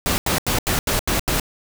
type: noise bursts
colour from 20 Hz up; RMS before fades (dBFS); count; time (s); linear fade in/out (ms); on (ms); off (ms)
pink; -20; 7; 0.06-1.398; 0; 120; 83
effects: none